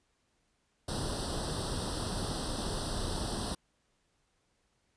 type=noise with comb filter; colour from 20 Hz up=pink; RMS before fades=-35 dBFS; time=0.88-3.55 s; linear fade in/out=5 ms; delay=0.22 ms; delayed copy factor=+1; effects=pink hiss -75 dBFS RMS until 4.96 s + resampled to 22050 Hz